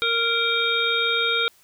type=harmonic tone with a mistuned harmonic; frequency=463.2 Hz; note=A#4; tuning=11 cents flat; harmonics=1 / 3 / 5 / 7 / 8; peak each=-28 / -24 / -26 / -29 / -24 dBFS; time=0.02-1.48 s; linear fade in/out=0 ms; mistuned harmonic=5; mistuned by=+17 cents; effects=white hiss -57 dBFS RMS until 1.63 s